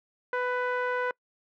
sawtooth tone with low-pass filter, 497.1 Hz, B4, 11 cents sharp, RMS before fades -29 dBFS, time 0.33-1.11 s, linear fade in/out 2 ms, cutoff 1600 Hz, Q 2.5, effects noise-tail reverb RT60 0.1 s tail -26 dB re dry

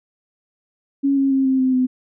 sine tone with pitch steps, 277.2 / 272.6 / 268.1 / 263.6 / 259.2 / 254.9 Hz, C#4 / C#4 / C4 / C4 / C4 / C4, 0 / -29 / +42 / +13 / -16 / -45 cents, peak -14 dBFS, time 1.03-1.87 s, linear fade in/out 20 ms, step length 140 ms, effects none

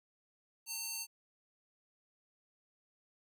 square tone with high-pass filter, 905 Hz, A5, 48 cents sharp, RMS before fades -41 dBFS, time 0.66-1.07 s, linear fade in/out 50 ms, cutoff 4900 Hz, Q 0.84, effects none

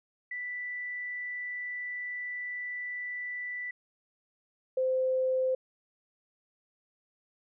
sine tone pair in turn, 1975.5 / 517.8 Hz, B6 / C5, 0 / -18 cents, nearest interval octave + major seventh, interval 2318 cents, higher first, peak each -34 / -25 dBFS, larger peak second, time 0.31-3.71 / 4.77-5.55 s, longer first, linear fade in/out 5 ms, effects none

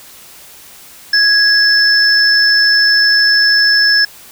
sine tone pair together, 1661.2 / 5274 Hz, G#6 / E8, 0 / 0 cents, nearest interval octave + minor sixth, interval 2000 cents, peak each -10 dBFS, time 1.13-4.05 s, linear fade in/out 5 ms, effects white hiss -38 dBFS RMS until 4.31 s

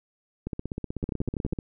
two click trains, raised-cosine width 3 ms, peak -16 / -18 dBFS, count 7 / 19, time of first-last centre 1.04-1.532 / 0.47-1.588 s, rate 12.2 / 16.1 Hz, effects none

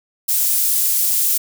pink high-pass noise, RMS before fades -17 dBFS, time 0.28-1.38 s, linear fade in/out 10 ms, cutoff 11000 Hz, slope 12 dB/octave, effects none

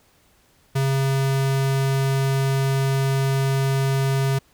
square tone, 135.5 Hz, C#3, 39 cents flat, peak -19 dBFS, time 0.75-4.39 s, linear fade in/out 10 ms, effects pink hiss -59 dBFS RMS until 4.53 s

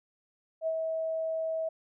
sine tone with ADSR envelope, 645 Hz, E5, 38 cents flat, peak -26 dBFS, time 0.61-1.69 s, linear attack 59 ms, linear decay 58 ms, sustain -3 dB, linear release 7 ms, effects none

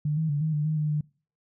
sine tone with pitch steps, 149.8 / 159 / 145 / 157.1 / 149.1 / 155.6 / 151.6 / 150.3 Hz, D3 / D#3 / D3 / D#3 / D3 / D#3 / D#3 / D3, +35 / +38 / -22 / +17 / +27 / 0 / -45 / +40 cents, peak -23 dBFS, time 0.05-1.01 s, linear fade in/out 5 ms, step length 120 ms, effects noise-tail reverb RT60 0.4 s tail -24 dB re dry

